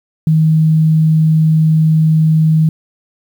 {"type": "tone", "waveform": "sine", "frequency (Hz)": 158, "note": "D#3", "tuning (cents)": 27, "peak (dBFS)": -7, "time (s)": [0.27, 2.69], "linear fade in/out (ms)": 2, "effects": ["7-bit"]}